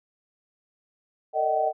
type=tone cluster; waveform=sine; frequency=451.1 / 597 / 626 / 763 Hz; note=A4 / D5 / D#5 / G5; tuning=+43 / +28 / +10 / -47 cents; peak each=-31 / -32 / -25 / -24 dBFS; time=1.33-1.73 s; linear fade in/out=50 ms; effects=none